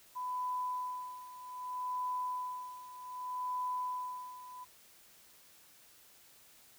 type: tone with tremolo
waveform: sine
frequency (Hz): 1000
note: B5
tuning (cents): +21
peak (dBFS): -33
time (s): 0.15-4.65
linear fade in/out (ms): 20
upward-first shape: sine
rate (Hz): 0.64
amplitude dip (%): 80
effects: white hiss -61 dBFS RMS until 6.78 s